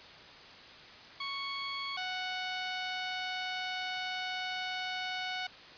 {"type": "tone pair in turn", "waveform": "10% pulse", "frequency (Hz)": [1108.7, 740], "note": ["C#6", "F#5"], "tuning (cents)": [0, 0], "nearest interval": "perfect fifth", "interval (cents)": 700, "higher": "first", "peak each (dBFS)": [-26, -26], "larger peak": "neither", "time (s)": [[1.2, 1.97], [1.97, 5.47]], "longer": "second", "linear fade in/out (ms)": 5, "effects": ["white hiss -51 dBFS RMS until 5.77 s", "resampled to 11025 Hz"]}